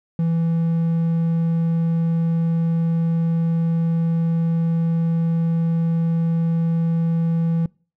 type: tone with vibrato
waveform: triangle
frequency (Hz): 165.7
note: E3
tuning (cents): +9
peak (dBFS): -15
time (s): 0.19-7.66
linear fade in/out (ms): 2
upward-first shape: sine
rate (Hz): 20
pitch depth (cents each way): 9
effects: noise-tail reverb RT60 0.4 s tail -25 dB re dry